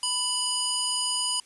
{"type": "harmonic tone", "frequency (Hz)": 987.8, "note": "B5", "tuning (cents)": 0, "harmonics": [1, 3, 5, 7, 9, 10], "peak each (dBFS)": [-35, -30, -30, -36, -31, -34], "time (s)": [0.03, 1.4], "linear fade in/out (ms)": 2, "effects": ["white hiss -56 dBFS RMS until 1.45 s", "resampled to 24000 Hz"]}